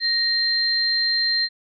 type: tone pair together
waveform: sine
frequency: 1864.7 / 4162 Hz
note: A#6 / C8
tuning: 0 / -10 cents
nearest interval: octave + major second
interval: 1390 cents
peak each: -25 / -19 dBFS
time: 0-1.49 s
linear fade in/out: 50 ms
effects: none